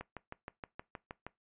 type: click train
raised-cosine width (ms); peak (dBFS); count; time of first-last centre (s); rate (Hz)
0.5; -27; 9; 0.01-1.266; 6.37
effects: noise-tail reverb RT60 0.2 s tail -21 dB re dry + resampled to 8000 Hz